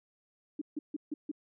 sine tone bursts, 300 Hz, D4, 37 cents sharp, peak -32 dBFS, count 5, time 0.59-1.315 s, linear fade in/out 5 ms, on 25 ms, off 150 ms, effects none

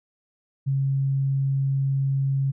sine tone, 136.4 Hz, C#3, 28 cents flat, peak -20 dBFS, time 0.66-2.52 s, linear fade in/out 20 ms, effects none

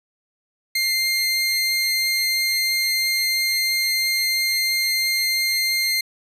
45% pulse tone pair together, 2101 / 4202 Hz, C7 / C8, +7 / +7 cents, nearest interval octave, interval 1200 cents, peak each -22 / -21 dBFS, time 0.75-6.01 s, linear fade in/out 5 ms, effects resampled to 32000 Hz

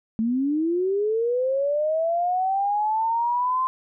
sine linear sweep, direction up, 216.3 to 1046.5 Hz, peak -20 dBFS, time 0.19-3.67 s, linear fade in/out 0 ms, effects none

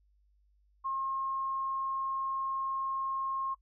sine tone, 1073 Hz, C6, 43 cents sharp, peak -31 dBFS, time 0.84-3.55 s, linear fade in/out 20 ms, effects noise-tail reverb RT60 0.1 s tail -24 dB re dry + added 50 Hz sine -65 dBFS peak until 3.61 s

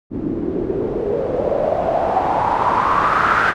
white noise with low-pass filter sweep, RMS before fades -18 dBFS, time 0.1-3.54 s, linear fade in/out 50 ms, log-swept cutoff 280 to 1500 Hz, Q 5.3, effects none

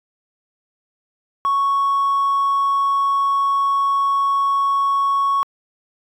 triangle tone, 1108.7 Hz, C#6, in tune, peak -12 dBFS, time 1.45-5.43 s, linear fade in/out 0 ms, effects tanh soft clip ceiling -11 dBFS

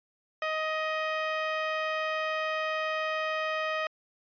15% pulse tone, 627 Hz, D#5, 13 cents sharp, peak -22 dBFS, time 0.42-3.87 s, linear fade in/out 2 ms, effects resampled to 11025 Hz

